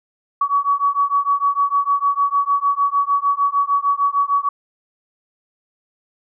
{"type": "beating tone pair", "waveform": "sine", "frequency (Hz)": [1128, 1134.6], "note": ["C#6", "C#6"], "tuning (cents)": [30, 40], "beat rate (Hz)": 6.6, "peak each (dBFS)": -18, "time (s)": [0.41, 4.49], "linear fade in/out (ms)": 5, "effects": []}